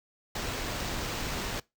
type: noise with sample-and-hold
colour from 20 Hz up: pink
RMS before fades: -34 dBFS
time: 0.35-1.6 s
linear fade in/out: 5 ms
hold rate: 11025 Hz
effects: noise-tail reverb RT60 0.2 s tail -22 dB re dry